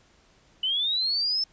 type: linear sweep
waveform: sine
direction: up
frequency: 2960 to 5320 Hz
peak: -23 dBFS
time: 0.63-1.44 s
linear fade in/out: 5 ms
effects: pink hiss -60 dBFS RMS until 1.52 s + resampled to 16000 Hz